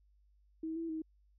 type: tone with pitch steps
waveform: sine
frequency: 320.7 / 330.5 / 317.3 Hz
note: E4 / E4 / D#4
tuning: -48 / +5 / +34 cents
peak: -36 dBFS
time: 0.63-1.02 s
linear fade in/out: 5 ms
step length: 130 ms
effects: added 50 Hz sine -65 dBFS peak until 1.38 s